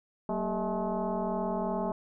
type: tone with frequency modulation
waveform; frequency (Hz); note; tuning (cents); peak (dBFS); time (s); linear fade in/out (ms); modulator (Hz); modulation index
sine; 231.4; A#3; -13; -28; 0.29-1.92; 2; 210; 3.5
effects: none